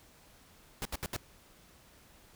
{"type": "noise bursts", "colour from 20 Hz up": "pink", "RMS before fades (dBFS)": -36, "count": 4, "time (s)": [0.82, 1.164], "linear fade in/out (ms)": 0, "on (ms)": 32, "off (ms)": 72, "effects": ["pink hiss -60 dBFS RMS until 2.35 s"]}